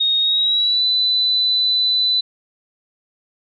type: tone with pitch glide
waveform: sine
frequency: 3729 to 3997 Hz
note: A#7 to B7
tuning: 0 to +20 cents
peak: -14 dBFS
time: 0-2.21 s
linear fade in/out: 10 ms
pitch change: +120 cents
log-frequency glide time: 0.2-0.85 s
effects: none